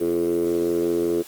10% pulse tone with band-pass filter, 85.4 Hz, F2, 38 cents flat, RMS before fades -22 dBFS, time 0-1.23 s, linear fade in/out 20 ms, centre 380 Hz, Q 8.3, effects white hiss -44 dBFS RMS until 1.27 s + Opus 24 kbps

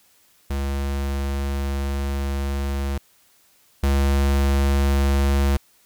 square tone pair in turn, 69.3 / 69.3 Hz, C#2 / C#2, 0 / 0 cents, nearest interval unison, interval 0 cents, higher neither, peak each -23 / -17 dBFS, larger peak second, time 0.5-2.98 / 3.83-5.57 s, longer first, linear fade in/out 5 ms, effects white hiss -58 dBFS RMS until 5.85 s

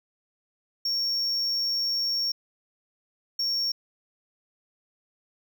triangle tone bursts at uneven times, 5510 Hz, F8, 24 cents flat, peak -23 dBFS, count 2, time 0.85-2.32 / 3.39-3.72 s, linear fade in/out 5 ms, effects none

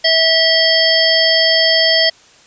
harmonic tone with a mistuned harmonic, 651 Hz, E5, 22 cents flat, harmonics 1 / 3 / 5 / 7 / 8, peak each -16 / -16 / -16 / -16 / -16 dBFS, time 0.04-2.1 s, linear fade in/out 10 ms, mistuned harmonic 5, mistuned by -18 cents, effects white hiss -46 dBFS RMS until 2.46 s + resampled to 16000 Hz

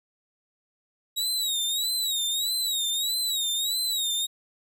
sawtooth tone with vibrato, 3821 Hz, A#7, 42 cents sharp, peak -22 dBFS, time 1.16-4.27 s, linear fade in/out 20 ms, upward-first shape sine, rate 1.6 Hz, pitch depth 110 cents each way, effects none

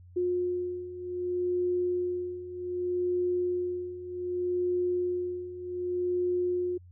sine beating tone pair, 357.8 / 358.45 Hz, F4 / F4, +42 / +45 cents, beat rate 0.65 Hz, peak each -33 / -29 dBFS, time 0.16-6.78 s, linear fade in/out 10 ms, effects added 89 Hz sine -49 dBFS peak until 6.91 s

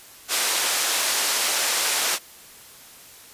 white band-pass noise, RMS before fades -23 dBFS, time 0.28-2.19 s, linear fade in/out 50 ms, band 460 to 9100 Hz, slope 12 dB/octave, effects white hiss -46 dBFS RMS until 3.33 s + resampled to 32000 Hz

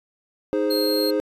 triangle chord, Ab major, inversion second, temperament equal, 311.1 / 415.3 / 523.3 Hz, Eb4 / Ab4 / C5, 0 / 0 / 0 cents, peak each -22 dBFS, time 0.53-1.2 s, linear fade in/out 0 ms
45% pulse tone, 4223 Hz, C8, 15 cents sharp, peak -24 dBFS, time 0.7-1.11 s, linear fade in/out 10 ms
effects resampled to 32000 Hz

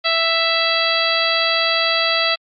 harmonic tone, 661 Hz, E5, 5 cents sharp, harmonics 1 / 2 / 3 / 4 / 5 / 6 / 7, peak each -23 / -23 / -23 / -23 / -23 / -23 / -23 dBFS, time 0.04-2.36 s, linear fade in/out 20 ms, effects Opus 48 kbps

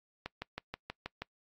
click train, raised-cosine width 0.3 ms, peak -22 dBFS, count 7, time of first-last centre 0.26-1.22 s, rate 6.25 Hz, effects noise-tail reverb RT60 0.1 s tail -24 dB re dry + AAC 48 kbps

